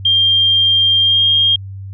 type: tone with pitch glide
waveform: sine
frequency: 3194 to 3224 Hz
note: G7 to G7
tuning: +32 to +48 cents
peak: -9 dBFS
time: 0.05-1.56 s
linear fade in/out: 5 ms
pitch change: +16 cents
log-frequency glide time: 1.01-1.21 s
effects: added 97 Hz sine -26 dBFS peak until 1.93 s